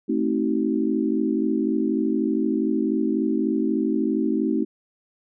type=chord; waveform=sine; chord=A diminished seventh; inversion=none; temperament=just; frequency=220 / 264 / 316.8 / 380.2 Hz; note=A3 / C4 / Eb4 / Gb4; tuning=0 / +16 / +31 / +47 cents; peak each=-25 / -25 / -24 / -28 dBFS; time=0.08-4.65 s; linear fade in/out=20 ms; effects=none